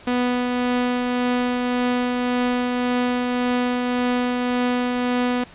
sawtooth tone with tremolo, 246.9 Hz, B3, in tune, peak -14 dBFS, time 0.07-5.44 s, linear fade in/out 5 ms, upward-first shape triangle, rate 1.8 Hz, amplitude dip 30%, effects pink hiss -45 dBFS RMS until 5.54 s + resampled to 8000 Hz

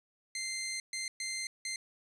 15% pulse tone bursts at uneven times, 2085 Hz, C7, 7 cents flat, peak -29 dBFS, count 4, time 0.35-0.8 / 0.93-1.08 / 1.2-1.47 / 1.65-1.76 s, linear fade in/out 2 ms, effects resampled to 24000 Hz

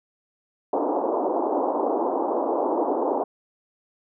pink band-pass noise, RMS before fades -24 dBFS, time 0.73-3.24 s, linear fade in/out 5 ms, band 280 to 980 Hz, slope 48 dB/octave, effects none

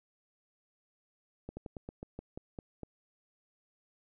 slowing click train, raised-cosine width 2 ms, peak -28 dBFS, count 10, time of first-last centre 1.49-2.833 s, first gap 80 ms, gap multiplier 1.15, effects none

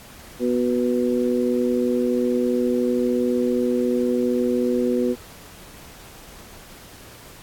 harmonic tone, 122.9 Hz, B2, 8 cents flat, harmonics 2 / 3 / 4, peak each -21 / -23 / -24 dBFS, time 0.39-5.16 s, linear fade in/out 50 ms, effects pink hiss -44 dBFS RMS until 7.42 s + AAC 64 kbps

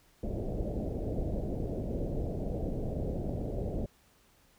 pink low-pass noise, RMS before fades -34 dBFS, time 0.23-3.86 s, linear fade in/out 2 ms, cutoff 650 Hz, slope 48 dB/octave, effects pink hiss -65 dBFS RMS until 4.58 s

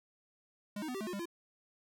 square tone with pitch steps, 205.9 / 312.7 / 250.7 / 389 / 215.4 / 358.5 / 200.2 / 341.8 Hz, G#3 / D#4 / B3 / G4 / A3 / F4 / G3 / F4, -15 / +9 / +26 / -13 / -37 / +45 / +37 / -37 cents, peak -38 dBFS, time 0.76-1.256 s, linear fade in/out 5 ms, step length 62 ms, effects none

